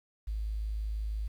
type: tone with quantisation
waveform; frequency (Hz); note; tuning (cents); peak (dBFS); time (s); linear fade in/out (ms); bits
sine; 53.1; G#1; +39; -31; 0.27-1.28; 10; 10
effects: none